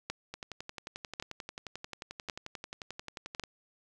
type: two click trains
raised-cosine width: 0.2 ms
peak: -23 / -17 dBFS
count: 36 / 4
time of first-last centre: 0.34-3.437 / 0.1-3.397 s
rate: 11.3 / 0.91 Hz
effects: none